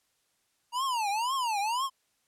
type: tone with vibrato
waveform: square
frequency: 932 Hz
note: A#5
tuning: 1 cent flat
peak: -28 dBFS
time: 0.72-1.9 s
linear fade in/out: 50 ms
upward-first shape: triangle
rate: 2 Hz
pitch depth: 300 cents each way
effects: white hiss -73 dBFS RMS until 2.27 s + low-pass 11000 Hz 12 dB/octave